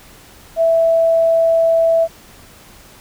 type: tone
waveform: sine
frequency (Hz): 659.3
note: E5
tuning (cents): 0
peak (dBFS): -10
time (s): 0.56-2.08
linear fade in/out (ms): 50
effects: pink hiss -43 dBFS RMS until 3 s